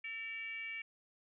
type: tone with frequency modulation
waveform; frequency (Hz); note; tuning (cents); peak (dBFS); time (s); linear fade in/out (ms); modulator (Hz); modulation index
sine; 2296; D7; -40; -40; 0.04-0.82; 5; 485; 0.67
effects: none